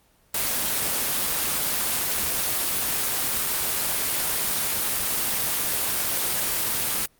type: noise with amplitude modulation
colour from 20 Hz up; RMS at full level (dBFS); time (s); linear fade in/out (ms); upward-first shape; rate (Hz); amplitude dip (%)
white; -23; 0.34-7.06; 5; sine; 296; 30
effects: pink hiss -61 dBFS RMS until 7.19 s + Opus 24 kbps